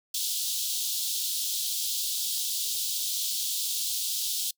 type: high-pass noise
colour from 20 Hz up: pink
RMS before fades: -30 dBFS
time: 0.14-4.51 s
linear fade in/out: 5 ms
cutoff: 3300 Hz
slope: 48 dB/octave
effects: noise-tail reverb RT60 0.1 s tail -26 dB re dry